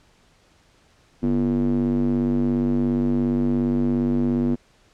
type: tone with band-pass filter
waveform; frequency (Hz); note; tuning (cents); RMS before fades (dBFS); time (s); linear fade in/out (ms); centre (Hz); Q
square; 48.6; G1; -14; -21; 1.22-4.56; 20; 270; 4.6
effects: pink hiss -58 dBFS RMS until 4.93 s + low-pass 7000 Hz 12 dB/octave